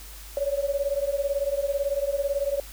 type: beating tone pair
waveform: sine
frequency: 554.4 / 572.4 Hz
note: C#5 / D5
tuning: 0 / -45 cents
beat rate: 18 Hz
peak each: -26 / -27 dBFS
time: 0.37-2.6 s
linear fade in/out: 2 ms
effects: added 50 Hz sine -42 dBFS peak until 2.72 s + white hiss -45 dBFS RMS until 2.72 s